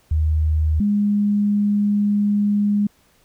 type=tone pair in turn; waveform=sine; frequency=77.78 / 205.5 Hz; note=D#2 / G#3; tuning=0 / -18 cents; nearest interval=octave + perfect fourth; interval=1682 cents; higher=second; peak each=-15 dBFS; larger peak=neither; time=0.11-0.8 / 0.8-2.87 s; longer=second; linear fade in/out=5 ms; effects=pink hiss -58 dBFS RMS until 3.24 s